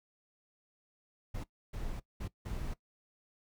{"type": "noise bursts at uneven times", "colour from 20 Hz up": "brown", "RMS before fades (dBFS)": -38, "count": 4, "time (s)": [[1.34, 1.44], [1.73, 2], [2.2, 2.28], [2.45, 2.74]], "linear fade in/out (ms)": 10, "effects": ["noise-tail reverb RT60 0.1 s tail -19 dB re dry"]}